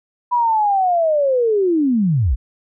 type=linear sweep; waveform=sine; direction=down; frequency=987.8 to 46.25 Hz; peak=-13 dBFS; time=0.31-2.36 s; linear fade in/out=20 ms; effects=none